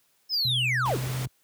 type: linear sweep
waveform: triangle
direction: down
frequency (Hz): 5300 to 102.4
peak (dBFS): -22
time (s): 0.29-0.99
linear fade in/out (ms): 50
type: tone with pitch glide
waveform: sine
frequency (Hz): 125.7 to 127.97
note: B2 to C3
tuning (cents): +31 to -38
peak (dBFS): -28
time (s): 0.45-1.27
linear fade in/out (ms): 0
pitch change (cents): +31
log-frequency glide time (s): 0.79-0.95
type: noise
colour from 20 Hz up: pink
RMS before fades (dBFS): -36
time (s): 0.85-1.26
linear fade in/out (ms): 10
effects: white hiss -67 dBFS RMS until 1.43 s + high-pass 60 Hz 12 dB/octave